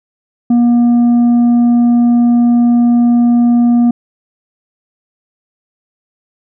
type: tone with tanh clipping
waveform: sine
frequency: 238.9 Hz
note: A#3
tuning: 43 cents sharp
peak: -7 dBFS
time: 0.5-3.91 s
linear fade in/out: 5 ms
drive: 4 dB
effects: none